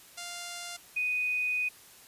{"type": "tone pair in turn", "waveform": ["5% pulse", "sine"], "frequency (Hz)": [698.5, 2489], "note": ["F5", "D#7"], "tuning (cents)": [0, 0], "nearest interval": "octave + minor seventh", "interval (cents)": 2200, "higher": "second", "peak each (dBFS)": -27, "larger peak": "neither", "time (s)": [[0.17, 0.77], [0.96, 1.69]], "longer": "second", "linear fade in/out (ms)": 10, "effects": ["white hiss -54 dBFS RMS until 2.07 s", "resampled to 32000 Hz"]}